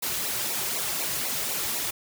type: noise with flanger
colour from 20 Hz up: white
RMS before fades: -29 dBFS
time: 0.02-1.91 s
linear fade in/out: 10 ms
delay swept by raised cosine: 0.61 to 4.31 ms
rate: 4 Hz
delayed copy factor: -0.9
effects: none